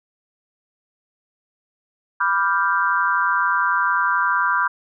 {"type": "chord", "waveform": "sine", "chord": "G dominant seventh", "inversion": "first", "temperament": "equal", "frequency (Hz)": [987.8, 1174.7, 1396.9, 1568], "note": ["B5", "D6", "F6", "G6"], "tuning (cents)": [0, 0, 0, 0], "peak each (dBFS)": -22, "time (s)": [2.2, 4.68], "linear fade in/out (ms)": 10, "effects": []}